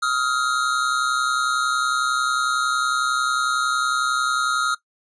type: tone pair together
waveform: square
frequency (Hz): 1264 / 1395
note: D#6 / F6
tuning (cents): +27 / -2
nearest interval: major second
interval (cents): 171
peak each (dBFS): -23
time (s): 0.02-4.75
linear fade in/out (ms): 10
effects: noise-tail reverb RT60 0.1 s tail -17 dB re dry + resampled to 22050 Hz